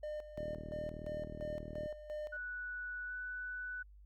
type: tone with tremolo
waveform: triangle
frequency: 604 Hz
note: D5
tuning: 48 cents sharp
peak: -37 dBFS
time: 0.03-2.37 s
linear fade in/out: 5 ms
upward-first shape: square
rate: 2.9 Hz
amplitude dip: 70%
type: click train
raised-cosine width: 3 ms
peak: -33 dBFS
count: 59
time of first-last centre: 0.38-1.86 s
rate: 39.2 Hz
type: tone with pitch glide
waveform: sine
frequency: 1477 to 1489.9 Hz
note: F#6 to F#6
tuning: -3 to +12 cents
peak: -40 dBFS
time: 2.32-3.83 s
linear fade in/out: 10 ms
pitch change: +15 cents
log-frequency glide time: 3.07-3.12 s
effects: added 50 Hz sine -55 dBFS peak until 4.05 s + Opus 48 kbps